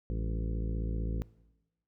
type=harmonic tone with a mistuned harmonic; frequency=55.5 Hz; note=A1; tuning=16 cents sharp; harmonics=1 / 2 / 3 / 4 / 5 / 6 / 7 / 8 / 9; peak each=-32 / -38 / -42 / -44 / -46 / -48 / -49 / -50 / -51 dBFS; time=0.1-1.22 s; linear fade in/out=0 ms; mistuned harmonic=4; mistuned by=-110 cents; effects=noise-tail reverb RT60 1.0 s tail -20 dB re dry